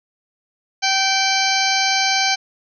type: harmonic tone with a mistuned harmonic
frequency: 775 Hz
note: G5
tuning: 20 cents flat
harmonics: 1 / 2 / 3 / 4 / 5 / 6 / 7 / 8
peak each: -21 / -24 / -22 / -26 / -24 / -24 / -27 / -25 dBFS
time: 0.82-2.36 s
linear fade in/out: 20 ms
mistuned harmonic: 5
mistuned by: +90 cents
effects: none